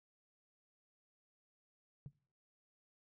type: tone with exponential decay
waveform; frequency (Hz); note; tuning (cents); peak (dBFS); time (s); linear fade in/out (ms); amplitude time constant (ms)
sine; 140.8; C#3; +27; -40; 2.06-2.13; 0; 15
effects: noise-tail reverb RT60 0.5 s tail -22 dB re dry + tanh soft clip ceiling -41 dBFS